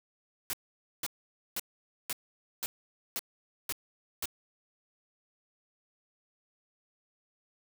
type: noise bursts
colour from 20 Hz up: white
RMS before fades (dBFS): -34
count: 8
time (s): 0.5-4.256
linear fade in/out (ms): 0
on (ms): 32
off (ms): 500
effects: none